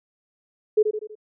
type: tone with echo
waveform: sine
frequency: 427.1 Hz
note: G#4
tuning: 48 cents sharp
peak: -13 dBFS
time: 0.77-0.83 s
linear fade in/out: 10 ms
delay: 81 ms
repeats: 4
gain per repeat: -6 dB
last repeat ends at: 1.154 s
effects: none